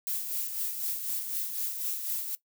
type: noise with tremolo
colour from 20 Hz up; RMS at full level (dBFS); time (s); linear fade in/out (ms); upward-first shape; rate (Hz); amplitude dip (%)
violet; -31; 0.07-2.35; 0; sine; 4; 50
effects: noise-tail reverb RT60 0.1 s tail -18 dB re dry